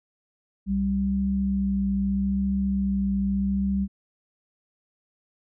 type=tone pair together; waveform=sine; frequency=65.6 / 196 Hz; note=C2 / G3; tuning=+5 / 0 cents; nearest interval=octave + perfect fifth; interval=1895 cents; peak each=-30 / -22 dBFS; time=0.66-3.88 s; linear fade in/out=50 ms; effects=none